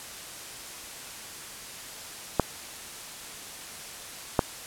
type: clicks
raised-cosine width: 1 ms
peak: -5 dBFS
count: 2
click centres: 2.397 / 4.392 s
effects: white hiss -41 dBFS RMS until 4.66 s + low-pass 11000 Hz 12 dB/octave